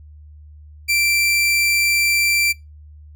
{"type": "tone", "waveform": "sawtooth", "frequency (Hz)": 2349, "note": "D7", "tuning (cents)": 0, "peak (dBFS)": -12, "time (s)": [0.88, 2.53], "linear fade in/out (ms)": 20, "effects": ["noise-tail reverb RT60 0.2 s tail -22 dB re dry", "added 75 Hz sine -39 dBFS peak until 3.15 s"]}